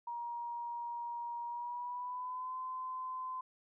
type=tone with pitch glide; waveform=sine; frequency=947 to 1026.8 Hz; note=A#5 to C6; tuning=+27 to -33 cents; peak=-38 dBFS; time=0.07-3.41 s; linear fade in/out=5 ms; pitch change=+140 cents; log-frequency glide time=1.46-2.56 s; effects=none